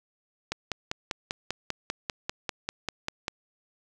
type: click train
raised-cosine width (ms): 0.2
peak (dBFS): -12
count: 15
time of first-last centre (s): 0.52-3.281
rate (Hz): 5.07
effects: none